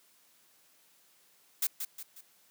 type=noise with echo; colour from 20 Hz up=blue; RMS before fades=-29 dBFS; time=1.62-1.67 s; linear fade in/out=5 ms; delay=180 ms; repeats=3; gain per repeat=-7 dB; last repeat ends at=2.21 s; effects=white hiss -65 dBFS RMS until 2.5 s + high-pass 150 Hz 12 dB/octave